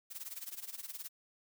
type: noise with tremolo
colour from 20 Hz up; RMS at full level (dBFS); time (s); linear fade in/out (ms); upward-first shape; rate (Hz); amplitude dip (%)
blue; -42; 0.1-1.09; 20; sine; 19; 85
effects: none